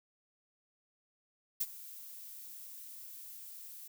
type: noise with ADSR envelope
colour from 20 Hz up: violet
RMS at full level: -31 dBFS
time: 1.6-3.88 s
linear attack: 12 ms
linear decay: 40 ms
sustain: -18 dB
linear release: 9 ms
effects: none